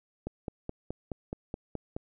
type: click train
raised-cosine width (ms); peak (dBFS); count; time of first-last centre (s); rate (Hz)
2; -21; 9; 0.27-1.965; 4.72
effects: none